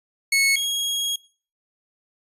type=tone pair in turn; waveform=sawtooth; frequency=2197 / 3292 Hz; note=C#7 / G#7; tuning=-16 / -16 cents; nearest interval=perfect fifth; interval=700 cents; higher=second; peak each=-13 / -19 dBFS; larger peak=first; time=0.32-0.56 / 0.56-1.16 s; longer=second; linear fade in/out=5 ms; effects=noise-tail reverb RT60 0.4 s tail -21 dB re dry + resampled to 32000 Hz